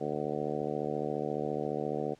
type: harmonic tone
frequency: 74.5 Hz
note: D2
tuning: 25 cents sharp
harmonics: 2 / 3 / 4 / 5 / 6 / 7 / 8 / 9 / 10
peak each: -41 / -40 / -40 / -39 / -36 / -39 / -41 / -45 / -41 dBFS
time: 0-2.15 s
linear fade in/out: 20 ms
effects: pink hiss -63 dBFS RMS until 2.19 s + low-pass 7000 Hz 12 dB/octave